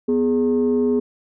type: tone pair together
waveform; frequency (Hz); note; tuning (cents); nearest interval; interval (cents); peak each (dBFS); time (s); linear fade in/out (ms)
sine; 247.4 / 416.1; B3 / G#4; +3 / +3; major sixth; 900; -17; 0.08-1; 10
effects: tanh soft clip ceiling -11 dBFS